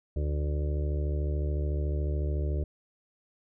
harmonic tone, 73.8 Hz, D2, 9 cents sharp, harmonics 1 / 2 / 4 / 5 / 6 / 7 / 8, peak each -27 / -36 / -43 / -40 / -44 / -49 / -44 dBFS, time 0.16-2.64 s, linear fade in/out 5 ms, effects none

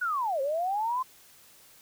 sine linear two-way sweep, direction down then up, 1502 to 523.3 to 1050 Hz, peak -26 dBFS, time 0.01-1.03 s, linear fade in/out 10 ms, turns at 0.41 s, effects white hiss -56 dBFS RMS until 1.81 s

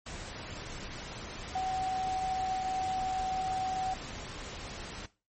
sine tone in noise, 753 Hz, F#5, 30 cents sharp, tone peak -30 dBFS, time 1.55-3.94 s, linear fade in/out 5 ms, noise pink, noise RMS -42 dBFS, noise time 0.06-5.06 s, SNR +9 dB, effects noise-tail reverb RT60 0.3 s tail -18 dB re dry + MP3 32 kbps

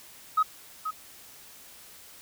sine tone with echo, 1268 Hz, D#6, 32 cents sharp, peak -18 dBFS, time 0.37-0.43 s, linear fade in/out 10 ms, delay 480 ms, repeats 1, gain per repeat -10 dB, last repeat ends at 0.91 s, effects tanh soft clip ceiling -15 dBFS + white hiss -50 dBFS RMS until 2.21 s

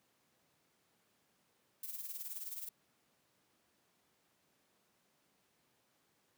violet noise with tremolo, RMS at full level -42 dBFS, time 1.83-2.69 s, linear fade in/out 5 ms, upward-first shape sine, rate 19 Hz, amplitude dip 65%, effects pink hiss -75 dBFS RMS until 6.37 s + high-pass 150 Hz 12 dB/octave

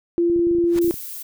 sine tone, 343 Hz, F4, 31 cents flat, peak -15 dBFS, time 0.18-0.91 s, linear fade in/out 0 ms
clicks, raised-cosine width 3 ms, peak -23 dBFS, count 12, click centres 0.299 / 0.362 / 0.393 / 0.47 / 0.512 / 0.55 / 0.585 / 0.641 / 0.761 / 0.845 / 0.879 / 0.941 s
pink noise with exponential growth, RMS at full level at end -30 dBFS, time 0.64-0.79 s, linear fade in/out 1 ms, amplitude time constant 31 ms
violet noise, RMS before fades -33 dBFS, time 0.81-1.23 s, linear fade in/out 10 ms
effects none

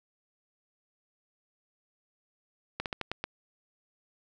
slowing click train, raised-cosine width 0.3 ms, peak -16 dBFS, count 6, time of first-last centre 2.8-3.24 s, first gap 58 ms, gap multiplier 1.21, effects none

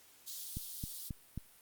white high-pass noise, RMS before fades -45 dBFS, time 0.26-1.1 s, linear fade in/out 20 ms, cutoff 3300 Hz, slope 48 dB/octave
click train, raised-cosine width 5 ms, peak -27 dBFS, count 4, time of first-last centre 0.57-1.376 s, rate 3.72 Hz
effects white hiss -62 dBFS RMS until 1.61 s + Opus 48 kbps

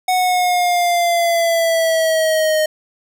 square exponential sweep, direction down, 740 to 618 Hz, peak -14 dBFS, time 0.08-2.66 s, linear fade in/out 5 ms, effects none

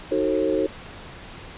sine chord, D# diminished seventh, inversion none, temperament just, 311.1 / 373.4 / 448 / 537.6 Hz, D#4 / F#4 / A4 / C5, 0 / +16 / +31 / +47 cents, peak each -25 dBFS, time 0.11-0.67 s, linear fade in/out 10 ms, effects pink hiss -40 dBFS RMS until 1.57 s + resampled to 8000 Hz

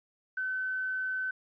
sine tone with quantisation, 1521 Hz, F#6, 47 cents sharp, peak -30 dBFS, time 0.37-1.31 s, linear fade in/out 5 ms, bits 10, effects resampled to 11025 Hz

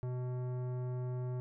sine tone with tanh clipping, 125.3 Hz, B2, 25 cents sharp, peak -37 dBFS, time 0.03-1.4 s, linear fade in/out 0 ms, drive 15 dB, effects none

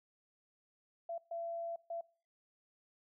sine tone bursts at uneven times, 675 Hz, E5, 41 cents sharp, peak -38 dBFS, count 3, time 1.09-1.18 / 1.31-1.76 / 1.9-2.01 s, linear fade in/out 5 ms, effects noise-tail reverb RT60 0.4 s tail -22 dB re dry

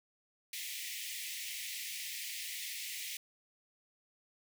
pink high-pass noise, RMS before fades -42 dBFS, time 0.53-3.17 s, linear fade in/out 2 ms, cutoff 1900 Hz, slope 96 dB/octave, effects none

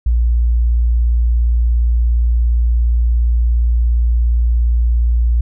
sine tone, 58.6 Hz, A#1, 10 cents sharp, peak -10 dBFS, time 0.06-5.41 s, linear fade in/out 5 ms, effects none

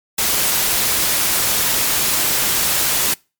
white noise, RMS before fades -17 dBFS, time 0.18-3.14 s, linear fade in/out 5 ms, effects noise-tail reverb RT60 0.3 s tail -26 dB re dry + MP3 96 kbps

